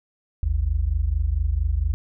sine tone pair together, 53.8 / 78.2 Hz, A1 / D#2, -38 / +9 cents, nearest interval tritone, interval 647 cents, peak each -22 / -22 dBFS, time 0.43-1.94 s, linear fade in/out 0 ms, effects none

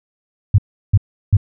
sine tone bursts, 100.5 Hz, G2, 44 cents sharp, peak -6 dBFS, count 3, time 0.54-1.369 s, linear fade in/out 5 ms, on 43 ms, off 350 ms, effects none

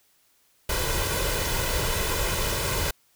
pink noise with comb filter, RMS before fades -26 dBFS, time 0.69-2.91 s, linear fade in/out 5 ms, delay 2 ms, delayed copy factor +0.65, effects white hiss -64 dBFS RMS until 3.15 s

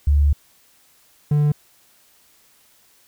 sine / triangle tone pair in turn, 72.3 / 147.89 Hz, D2 / D3, -27 / +12 cents, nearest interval octave, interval 1239 cents, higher second, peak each -12 dBFS, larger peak neither, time 0.07-0.33 / 1.31-1.52 s, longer first, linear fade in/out 5 ms, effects white hiss -56 dBFS RMS until 3.07 s

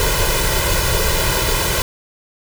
pink noise with comb filter, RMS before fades -17 dBFS, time 0-1.82 s, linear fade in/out 0 ms, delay 2 ms, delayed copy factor +0.8, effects none

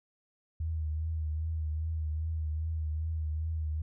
sine tone with vibrato, 78.8 Hz, D#2, 23 cents sharp, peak -30 dBFS, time 0.6-3.82 s, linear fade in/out 5 ms, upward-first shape triangle, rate 2.5 Hz, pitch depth 54 cents each way, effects none

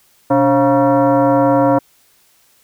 sine tone with frequency modulation, 126.3 Hz, B2, 39 cents sharp, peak -9 dBFS, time 0.3-1.79 s, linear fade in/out 10 ms, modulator 413 Hz, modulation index 2, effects white hiss -54 dBFS RMS until 2.63 s

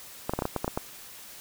clicks, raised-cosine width 1 ms, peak -13 dBFS, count 9, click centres 0.295 / 0.336 / 0.39 / 0.422 / 0.454 / 0.563 / 0.645 / 0.679 / 0.775 s, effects white hiss -46 dBFS RMS until 1.4 s

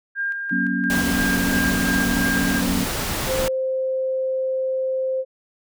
sine tone with tremolo, 1605 Hz, G6, 40 cents sharp, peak -21 dBFS, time 0.15-2.62 s, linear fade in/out 50 ms, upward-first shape square, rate 2.9 Hz, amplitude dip 40%
sine chord, F# major, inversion none, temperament equal with one note detuned, 185 / 238 / 277.2 Hz, F#3 / A#3 / C#4, 0 / +36 / 0 cents, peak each -25 dBFS, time 0.51-2.85 s, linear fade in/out 10 ms
pink noise, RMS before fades -25 dBFS, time 0.9-3.48 s, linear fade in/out 0 ms
sine tone, 523.3 Hz, C5, in tune, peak -20 dBFS, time 3.26-5.25 s, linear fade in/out 50 ms
effects none

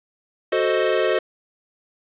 square chord, F# diminished seventh, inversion none, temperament equal, 370 / 440 / 523.3 / 622.3 Hz, F#4 / A4 / C5 / Eb5, 0 / 0 / 0 / 0 cents, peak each -24 dBFS, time 0.52-1.19 s, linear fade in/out 5 ms, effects resampled to 8000 Hz + 7-bit

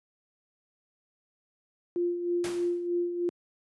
sine tone with tremolo, 349.2 Hz, F4, in tune, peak -24 dBFS, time 1.96-3.29 s, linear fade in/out 0 ms, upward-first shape sine, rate 3.2 Hz, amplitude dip 55%
pink noise with exponential decay, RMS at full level -34 dBFS, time 2.44-2.87 s, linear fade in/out 1 ms, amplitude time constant 92 ms
effects high-pass 150 Hz 12 dB/octave + resampled to 24000 Hz

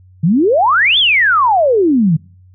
sine exponential two-way sweep, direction up then down, 147 to 3567 to 147 Hz, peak -8 dBFS, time 0.23-2.17 s, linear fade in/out 10 ms, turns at 0.98 s, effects noise-tail reverb RT60 0.5 s tail -25 dB re dry + added 92 Hz sine -41 dBFS peak until 2.54 s

